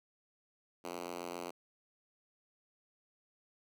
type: tone with high-pass filter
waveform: 5% pulse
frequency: 87.31 Hz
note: F2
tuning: in tune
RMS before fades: -43 dBFS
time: 0.84-1.51 s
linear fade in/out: 10 ms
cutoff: 300 Hz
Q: 1.2
effects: none